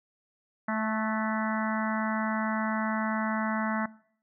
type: harmonic tone with a mistuned harmonic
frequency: 218.9 Hz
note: A3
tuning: 9 cents flat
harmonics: 1 / 3 / 4 / 5 / 6 / 7 / 8 / 9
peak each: -30 / -35 / -36 / -37 / -38 / -38 / -39 / -40 dBFS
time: 0.68-3.86 s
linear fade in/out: 5 ms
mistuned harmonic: 7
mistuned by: -31 cents
effects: noise-tail reverb RT60 0.6 s tail -21 dB re dry